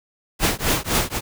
pink noise with tremolo, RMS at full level -17 dBFS, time 0.39-1.21 s, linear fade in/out 50 ms, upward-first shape triangle, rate 3.9 Hz, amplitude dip 100%, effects none

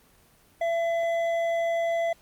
sine tone with hard clipping, 672 Hz, E5, 33 cents sharp, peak -25 dBFS, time 0.61-2.13 s, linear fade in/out 5 ms, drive 7 dB, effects pink hiss -59 dBFS RMS until 2.21 s + Opus 24 kbps

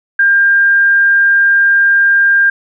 sine tone, 1600 Hz, G6, 35 cents sharp, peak -6 dBFS, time 0.19-2.5 s, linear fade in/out 5 ms, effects none

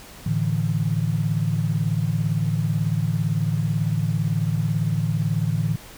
sine chord, A suspended fourth, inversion none, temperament equal, 110 / 146.83 / 164.81 Hz, A2 / D3 / E3, 0 / 0 / 0 cents, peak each -24 dBFS, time 0.26-5.76 s, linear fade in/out 5 ms, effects pink hiss -43 dBFS RMS until 5.97 s

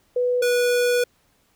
sine / square tone pair in turn, 493.9 / 488.2 Hz, B4 / B4, 0 / -20 cents, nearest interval unison, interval 20 cents, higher first, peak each -18 dBFS, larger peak neither, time 0.16-0.42 / 0.42-1.04 s, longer second, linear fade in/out 5 ms, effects pink hiss -63 dBFS RMS until 1.55 s

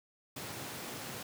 pink high-pass noise, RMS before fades -43 dBFS, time 0.36-1.23 s, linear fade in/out 5 ms, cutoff 100 Hz, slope 24 dB/octave, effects none

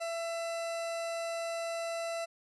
40% pulse tone, 669 Hz, E5, 25 cents sharp, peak -33 dBFS, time 0-2.26 s, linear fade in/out 20 ms, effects resampled to 24000 Hz

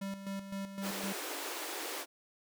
square tone with tremolo, 196 Hz, G3, in tune, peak -37 dBFS, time 0.01-1.13 s, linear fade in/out 10 ms, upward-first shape square, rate 3.9 Hz, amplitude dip 60%
pink high-pass noise, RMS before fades -40 dBFS, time 0.81-2.06 s, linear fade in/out 50 ms, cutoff 280 Hz, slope 96 dB/octave
effects none

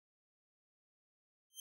15% pulse tone with exponential growth, 3136 Hz, G7, in tune, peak -35 dBFS, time 1.5-1.6 s, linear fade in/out 2 ms, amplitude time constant 20 ms, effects none

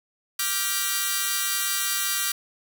5% pulse chord, G dominant seventh, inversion second, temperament equal with one note detuned, 1174.7 / 1396.9 / 1568 / 1926 Hz, D6 / F6 / G6 / B6, 0 / 0 / 0 / -44 cents, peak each -18 dBFS, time 0.39-2.32 s, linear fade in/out 5 ms, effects none

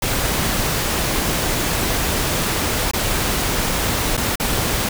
pink noise with dropouts, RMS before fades -20 dBFS, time 0.02-4.89 s, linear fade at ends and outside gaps 5 ms, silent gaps 2.913-2.934 / 4.169-4.175 / 4.357-4.398 s, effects none

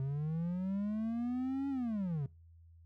triangle linear two-way sweep, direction up then down, 131.3 to 279.7 to 131.3 Hz, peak -31 dBFS, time 0-2.26 s, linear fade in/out 2 ms, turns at 1.69 s, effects noise-tail reverb RT60 0.3 s tail -23 dB re dry + added 83 Hz sine -56 dBFS peak until 2.85 s

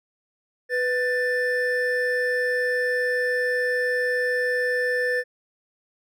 triangle tone pair together, 496.2 / 1771 Hz, B4 / A6, +8 / +11 cents, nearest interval octave + minor seventh, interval 2203 cents, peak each -22 dBFS, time 0.69-5.24 s, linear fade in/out 50 ms, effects none

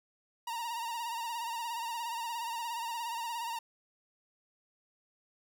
45% pulse tone with vibrato, 932 Hz, A#5, 1 cent flat, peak -35 dBFS, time 0.47-3.59 s, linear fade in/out 5 ms, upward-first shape sine, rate 17 Hz, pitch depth 55 cents each way, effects none

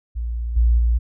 sine tone with level steps, 58.27 Hz, A#1, in tune, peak -22 / -12 / -14 dBFS, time 0.15-0.99 s, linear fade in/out 20 ms, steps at 0.56 / 0.78 s, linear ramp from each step 10 ms, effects none

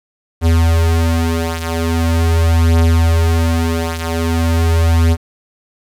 square beating tone pair, 82.41 / 82.83 Hz, E2 / E2, 0 / +9 cents, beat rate 0.42 Hz, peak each -13 / -17 dBFS, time 0.41-5.17 s, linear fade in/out 50 ms, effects resampled to 32000 Hz + 7-bit

